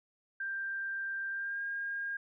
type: tone with pitch glide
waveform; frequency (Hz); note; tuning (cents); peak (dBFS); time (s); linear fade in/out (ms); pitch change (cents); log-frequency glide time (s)
sine; 1582 to 1617.1; G6 to G#6; +15 to -47; -34; 0.4-2.17; 5; +38; 1.31-1.62
effects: none